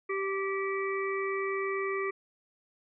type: harmonic tone with a mistuned harmonic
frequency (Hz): 389.7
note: G4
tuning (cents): -10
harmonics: 1 / 3 / 5 / 6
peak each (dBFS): -31 / -36 / -38 / -39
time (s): 0.09-2.11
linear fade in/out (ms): 10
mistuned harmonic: 6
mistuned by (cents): -26
effects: none